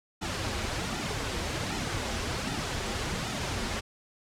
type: noise with flanger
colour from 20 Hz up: pink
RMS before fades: -32 dBFS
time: 0.21-3.81 s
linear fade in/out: 20 ms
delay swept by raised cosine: 1.8 to 7 ms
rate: 1.3 Hz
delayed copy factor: -0.65
effects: low-pass 7000 Hz 12 dB/octave